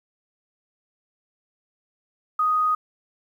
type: tone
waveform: sine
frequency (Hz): 1246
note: D#6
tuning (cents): +2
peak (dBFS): -18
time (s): 2.39-2.75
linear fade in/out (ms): 5
effects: 9-bit